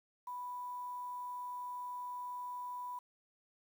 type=tone with quantisation; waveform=sine; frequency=987.8 Hz; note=B5; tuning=in tune; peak=-40 dBFS; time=0.27-2.99 s; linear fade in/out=5 ms; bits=10; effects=none